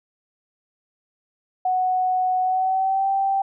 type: tone with pitch glide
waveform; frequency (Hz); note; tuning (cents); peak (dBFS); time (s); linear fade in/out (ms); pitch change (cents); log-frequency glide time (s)
sine; 740 to 780.8; F#5 to G5; 0 to -7; -18; 1.65-3.42; 5; +93; 2.42-3.08
effects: none